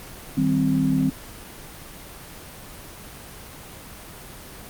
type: chord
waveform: sine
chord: C minor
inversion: first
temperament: just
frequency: 156.98 / 196.22 / 261.6 Hz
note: Eb3 / G3 / C4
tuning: +16 / +2 / 0 cents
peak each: -23 / -25 / -20 dBFS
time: 0.37-1.1 s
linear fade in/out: 5 ms
effects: pink hiss -40 dBFS RMS until 4.69 s + Opus 24 kbps